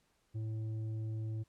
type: tone with tanh clipping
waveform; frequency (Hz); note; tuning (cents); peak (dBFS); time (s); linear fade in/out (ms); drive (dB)
triangle; 110; A2; 0; -37; 0.34-1.44; 20; 11
effects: pink hiss -75 dBFS RMS until 1.48 s + low-pass 11000 Hz 12 dB/octave